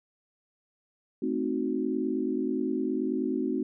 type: chord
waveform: sine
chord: A diminished seventh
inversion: none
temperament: equal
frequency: 220 / 261.6 / 311.1 / 370 Hz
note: A3 / C4 / Eb4 / Gb4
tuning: 0 / 0 / 0 / 0 cents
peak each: -34 / -30 / -32 / -32 dBFS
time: 1.22-3.63 s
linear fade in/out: 5 ms
effects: none